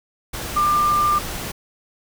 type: tone in noise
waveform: sine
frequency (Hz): 1193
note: D6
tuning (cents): +27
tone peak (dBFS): -15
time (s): 0.56-1.19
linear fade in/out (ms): 10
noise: pink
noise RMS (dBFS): -29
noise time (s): 0.33-1.52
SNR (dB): +11
effects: none